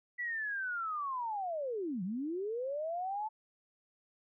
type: linear two-way sweep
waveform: sine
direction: down then up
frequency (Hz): 1975.5 to 171.5 to 882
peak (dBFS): -34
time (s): 0.18-3.29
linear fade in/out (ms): 20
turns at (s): 2.03
effects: none